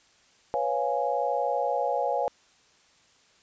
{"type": "chord", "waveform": "sine", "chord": "C# dominant seventh", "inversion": "third", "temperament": "equal", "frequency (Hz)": [493.9, 554.4, 698.5, 830.6], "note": ["B4", "C#5", "E#5", "G#5"], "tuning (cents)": [0, 0, 0, 0], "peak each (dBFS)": [-31, -29, -30, -29], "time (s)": [0.54, 2.28], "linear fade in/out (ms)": 0, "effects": ["white hiss -61 dBFS RMS until 3.42 s", "resampled to 16000 Hz"]}